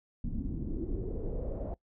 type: noise with low-pass filter sweep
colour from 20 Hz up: brown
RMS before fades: -35 dBFS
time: 0.24-1.74 s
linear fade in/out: 0 ms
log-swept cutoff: 220 to 640 Hz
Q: 4.6
effects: noise-tail reverb RT60 0.1 s tail -21 dB re dry